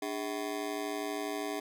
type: ring-modulated tone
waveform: 25% pulse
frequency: 352 Hz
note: F4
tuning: 14 cents sharp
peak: -27 dBFS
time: 0.02-1.6 s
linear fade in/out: 5 ms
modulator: 56.2 Hz
effects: none